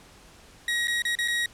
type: tone with dropouts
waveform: 30% pulse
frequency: 1897 Hz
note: A#6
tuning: 30 cents sharp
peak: -21 dBFS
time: 0.68-1.46 s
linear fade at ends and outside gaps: 2 ms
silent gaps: 0.873-0.88 / 1.021-1.051 / 1.153-1.187 / 1.278-1.282 s
effects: pink hiss -52 dBFS RMS until 1.53 s + low-pass 10000 Hz 12 dB/octave